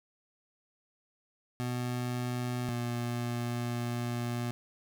25% pulse tone pair in turn, 123.47 / 120.16 Hz, B2 / B2, 0 / -47 cents, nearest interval unison, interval 47 cents, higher first, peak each -28 dBFS, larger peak neither, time 1.6-2.69 / 2.69-4.51 s, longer second, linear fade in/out 0 ms, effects none

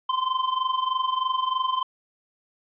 square tone with amplitude modulation, 1035 Hz, C6, 19 cents flat, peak -20 dBFS, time 0.09-1.83 s, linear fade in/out 5 ms, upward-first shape sine, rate 23.2 Hz, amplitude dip 75%, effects resampled to 8000 Hz + 10-bit

